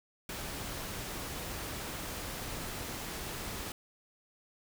pink noise, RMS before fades -40 dBFS, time 0.29-3.72 s, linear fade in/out 2 ms, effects none

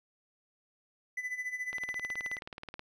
triangle tone with tremolo, 2000 Hz, B6, 21 cents sharp, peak -30 dBFS, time 1.17-2.39 s, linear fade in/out 5 ms, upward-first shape sine, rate 14 Hz, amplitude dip 75%
click train, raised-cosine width 0.3 ms, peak -26 dBFS, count 21, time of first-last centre 1.73-2.794 s, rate 18.8 Hz
effects none

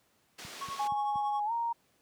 white band-pass noise, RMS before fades -46 dBFS, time 0.38-0.88 s, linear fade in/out 10 ms, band 190 to 5300 Hz, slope 12 dB/octave
click train, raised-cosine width 5 ms, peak -33 dBFS, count 4, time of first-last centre 0.45-1.158 s, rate 4.24 Hz
triangle tone with tremolo, 1104 Hz, C#6, 7 cents flat, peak -32 dBFS, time 0.61-1.4 s, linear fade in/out 5 ms, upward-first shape triangle, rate 11 Hz, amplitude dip 75%
sine tone with pitch glide, 830.6 to 932.3 Hz, G#5 to A#5, 0 to 0 cents, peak -29 dBFS, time 0.79-1.73 s, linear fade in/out 10 ms, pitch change +200 cents, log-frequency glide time 1.45-1.52 s
effects pink hiss -70 dBFS RMS until 2.01 s + high-pass 100 Hz 12 dB/octave

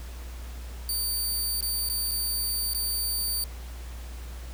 15% pulse tone with dropouts, 4600 Hz, D8, 37 cents flat, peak -20 dBFS, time 0.89-3.44 s, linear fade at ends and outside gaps 1 ms, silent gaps 1.608-1.626 / 1.889-1.898 / 2.112-2.116 / 2.735-2.747 s, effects added 60 Hz sine -36 dBFS peak until 4.53 s + pink hiss -48 dBFS RMS until 4.53 s

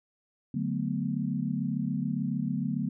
sine chord, B minor seventh, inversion first, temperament equal, 146.83 / 185 / 220 / 246.9 Hz, D3 / F#3 / A3 / B3, 0 / 0 / 0 / 0 cents, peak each -33 dBFS, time 0.54-2.89 s, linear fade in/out 5 ms, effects none

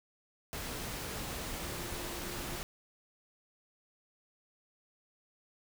sine tone in noise, 349.2 Hz, F4, in tune, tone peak -48 dBFS, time 1.56-2.56 s, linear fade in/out 0 ms, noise pink, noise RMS -40 dBFS, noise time 0.53-2.63 s, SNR -11 dB, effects none

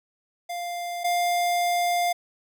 square tone pair in turn, 698.5 / 701.9 Hz, F5 / F5, 0 / +9 cents, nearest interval unison, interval 9 cents, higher second, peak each -30 / -22 dBFS, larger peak second, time 0.49-1.04 / 1.04-2.13 s, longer second, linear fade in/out 10 ms, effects none

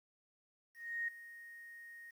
sine tone with ADSR envelope, 1863 Hz, A#6, 2 cents flat, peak -34 dBFS, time 0.74-2.11 s, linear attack 340 ms, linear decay 7 ms, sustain -16 dB, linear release 11 ms, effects 11-bit

